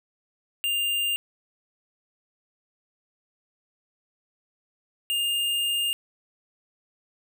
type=tone pair in turn; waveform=square; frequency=2800 / 2818 Hz; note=F7 / F7; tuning=+4 / +15 cents; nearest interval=unison; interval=11 cents; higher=second; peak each=-24 dBFS; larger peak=neither; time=0.64-1.16 / 5.1-5.93 s; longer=second; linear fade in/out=0 ms; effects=none